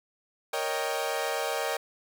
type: chord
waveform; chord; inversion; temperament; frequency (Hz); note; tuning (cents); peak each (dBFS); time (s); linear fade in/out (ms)
sawtooth; Eb dominant seventh; second; equal; 466.2 / 554.4 / 622.3 / 784; Bb4 / Db5 / Eb5 / G5; 0 / 0 / 0 / 0; -30; 0.53-1.77; 5
effects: none